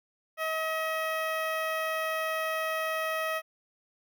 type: tone with notch filter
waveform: 15% pulse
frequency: 637 Hz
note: D#5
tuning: 41 cents sharp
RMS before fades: -31 dBFS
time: 0.37-3.42 s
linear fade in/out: 50 ms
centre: 7300 Hz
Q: 0.83
effects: none